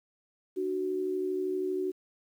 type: tone pair together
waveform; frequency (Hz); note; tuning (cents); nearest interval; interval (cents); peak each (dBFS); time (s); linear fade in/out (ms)
sine; 299.7 / 372.3; D4 / F#4; +35 / +11; major third; 376; -36 / -29; 0.56-1.92; 20
effects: 10-bit